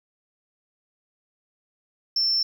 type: tone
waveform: triangle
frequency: 5370 Hz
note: E8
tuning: 31 cents sharp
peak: -17 dBFS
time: 2.16-2.43 s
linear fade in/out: 5 ms
effects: tanh soft clip ceiling -17 dBFS